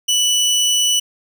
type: tone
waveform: 25% pulse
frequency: 2965 Hz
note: F#7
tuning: 3 cents sharp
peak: -10 dBFS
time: 0.08-1 s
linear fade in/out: 10 ms
effects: none